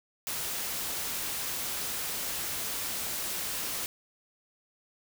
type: noise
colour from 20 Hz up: white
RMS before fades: -34 dBFS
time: 0.27-3.86 s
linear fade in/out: 0 ms
effects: none